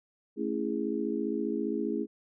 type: chord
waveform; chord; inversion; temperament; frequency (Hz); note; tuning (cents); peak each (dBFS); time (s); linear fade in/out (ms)
sine; A major seventh; none; just; 220 / 275 / 330 / 412.5; A3 / C#4 / E4 / G#4; 0 / -14 / +2 / -12; -34; 0.36-2.07; 50
effects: none